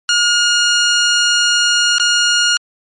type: tone with dropouts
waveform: 15% pulse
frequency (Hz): 1428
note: F6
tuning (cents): +38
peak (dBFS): -4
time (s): 0.09-2.57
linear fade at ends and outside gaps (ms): 1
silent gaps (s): 1.983-1.998
effects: MP3 48 kbps